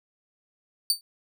sawtooth tone with exponential decay, 4580 Hz, D8, 44 cents flat, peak -13 dBFS, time 0.9-1.01 s, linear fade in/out 1 ms, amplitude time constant 23 ms, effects none

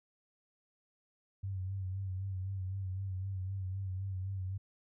sine tone with vibrato, 95.2 Hz, F#2, 50 cents sharp, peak -35 dBFS, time 1.43-4.58 s, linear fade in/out 10 ms, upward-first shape sine, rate 3.9 Hz, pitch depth 50 cents each way, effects none

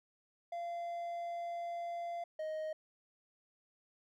triangle tone pair in turn, 688 / 624.5 Hz, F5 / D#5, -26 / +6 cents, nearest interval major second, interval 168 cents, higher first, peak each -36 / -35 dBFS, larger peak second, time 0.52-2.24 / 2.39-2.73 s, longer first, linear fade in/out 5 ms, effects none

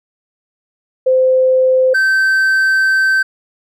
sine / triangle tone pair in turn, 517 / 1549.2 Hz, C5 / G6, -21 / -21 cents, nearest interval octave + perfect fifth, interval 1900 cents, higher second, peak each -8 dBFS, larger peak neither, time 1.06-1.94 / 1.94-3.23 s, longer second, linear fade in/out 10 ms, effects none

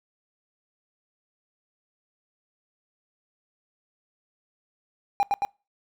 triangle tone with echo, 805 Hz, G5, 46 cents sharp, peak -16 dBFS, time 5.2-5.23 s, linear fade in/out 0 ms, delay 110 ms, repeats 2, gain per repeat -2 dB, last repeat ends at 5.45 s, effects noise-tail reverb RT60 0.3 s tail -26 dB re dry

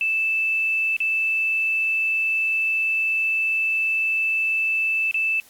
sine tone with dropouts, 2637 Hz, E7, in tune, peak -19 dBFS, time 0.01-5.4 s, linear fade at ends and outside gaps 1 ms, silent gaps 0.966-1.003 / 5.112-5.143 s, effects white hiss -52 dBFS RMS until 5.49 s + AAC 64 kbps

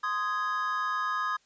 triangle chord, Ab major, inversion first, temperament just, 1038.3 / 1245.9 / 1661.2 Hz, C6 / Eb6 / Ab6, -14 / +2 / 0 cents, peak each -32 / -28 / -32 dBFS, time 0.03-1.37 s, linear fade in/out 10 ms, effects white hiss -66 dBFS RMS until 1.45 s + resampled to 16000 Hz

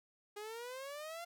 sawtooth exponential sweep, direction up, 408.7 to 698.5 Hz, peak -40 dBFS, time 0.36-1.25 s, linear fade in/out 10 ms, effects none

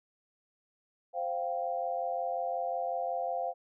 sine chord, C suspended fourth, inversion none, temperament equal, 523.3 / 698.5 / 784 Hz, C5 / F5 / G5, 0 / 0 / 0 cents, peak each -36 / -33 / -37 dBFS, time 1.13-3.54 s, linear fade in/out 50 ms, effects none

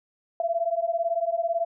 sine beating tone pair, 665 / 683 Hz, E5 / F5, +15 / -39 cents, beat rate 18 Hz, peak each -26 dBFS, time 0.4-1.65 s, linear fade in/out 2 ms, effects none

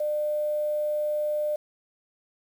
sine tone with quantisation, 600 Hz, D5, 37 cents sharp, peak -24 dBFS, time 0-1.56 s, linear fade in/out 5 ms, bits 8, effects none

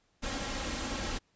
pink noise with comb filter, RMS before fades -35 dBFS, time 0.22-1.19 s, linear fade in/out 20 ms, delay 3.7 ms, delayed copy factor +0.55, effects pink hiss -72 dBFS RMS until 1.35 s + resampled to 16000 Hz

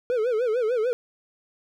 triangle tone with vibrato, 466.2 Hz, A#4, in tune, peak -19 dBFS, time 0.1-0.93 s, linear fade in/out 0 ms, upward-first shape sine, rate 6.7 Hz, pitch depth 160 cents each way, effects none

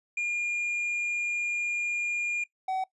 triangle tone pair in turn, 2416 / 756 Hz, D7 / F#5, +48 / +37 cents, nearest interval octave + minor sixth, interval 2011 cents, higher first, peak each -25 / -25 dBFS, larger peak neither, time 0.17-2.44 / 2.68-2.84 s, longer first, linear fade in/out 5 ms, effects noise-tail reverb RT60 0.1 s tail -20 dB re dry + resampled to 24000 Hz

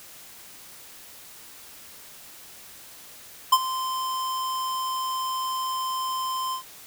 square tone with ADSR envelope, 1038 Hz, C6, 14 cents flat, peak -12 dBFS, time 3.52-6.63 s, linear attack 9 ms, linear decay 47 ms, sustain -15 dB, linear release 100 ms, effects white hiss -46 dBFS RMS until 6.86 s

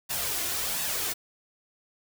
white noise with flanger, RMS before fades -30 dBFS, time 0.09-1.14 s, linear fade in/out 20 ms, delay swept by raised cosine 1.1 to 2.9 ms, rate 1.4 Hz, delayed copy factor +0.5, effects none

